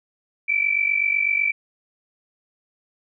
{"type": "tone pair together", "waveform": "sine", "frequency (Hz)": [2300, 2348], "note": ["D7", "D7"], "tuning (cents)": [-37, -1], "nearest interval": "unison", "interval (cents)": 36, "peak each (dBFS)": -21, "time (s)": [0.48, 1.52], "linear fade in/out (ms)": 10, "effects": []}